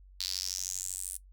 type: tone with high-pass filter sweep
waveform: sawtooth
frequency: 92.8 Hz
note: F#2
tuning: 6 cents sharp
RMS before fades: -37 dBFS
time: 0.2-1.17 s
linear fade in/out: 0 ms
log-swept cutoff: 4300 to 9600 Hz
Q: 4.9
effects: noise-tail reverb RT60 0.1 s tail -17 dB re dry + added 47 Hz sine -52 dBFS peak until 1.32 s